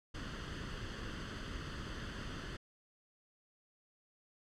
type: noise with comb filter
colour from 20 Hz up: pink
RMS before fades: -43 dBFS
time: 0.14-2.57 s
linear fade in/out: 10 ms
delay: 0.64 ms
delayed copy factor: +0.65
effects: low-pass 4000 Hz 12 dB/octave